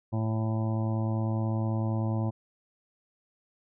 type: harmonic tone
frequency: 110.5 Hz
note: A2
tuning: 8 cents sharp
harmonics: 1 / 2 / 3 / 5 / 6 / 7 / 8 / 9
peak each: -27 / -33 / -37 / -41 / -43 / -44 / -45 / -46 dBFS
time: 0.12-2.31 s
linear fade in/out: 20 ms
effects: none